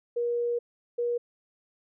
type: tone pair in turn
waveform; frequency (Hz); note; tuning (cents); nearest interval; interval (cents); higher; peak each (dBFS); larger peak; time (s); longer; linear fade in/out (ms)
sine; 476.6 / 478.5; A#4 / A#4; +38 / +45; unison; 7; second; -25; neither; 0.16-0.59 / 0.98-1.18; first; 10
effects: none